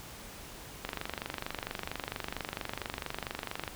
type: click train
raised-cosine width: 0.3 ms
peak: -18 dBFS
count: 70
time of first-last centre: 0.85-3.678 s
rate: 24.4 Hz
effects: pink hiss -47 dBFS RMS until 3.75 s